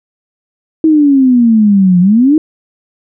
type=exponential two-way sweep; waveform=sine; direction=down then up; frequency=322.7 to 174.61 to 322.7 Hz; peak=-4 dBFS; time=0.84-2.38 s; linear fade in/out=2 ms; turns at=2 s; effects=none